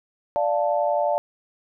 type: chord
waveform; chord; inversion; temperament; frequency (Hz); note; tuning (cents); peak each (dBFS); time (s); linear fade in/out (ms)
sine; D minor; none; equal; 587.3 / 698.5 / 880; D5 / F5 / A5; 0 / 0 / 0; -22 / -24 / -26; 0.36-1.18; 0
effects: none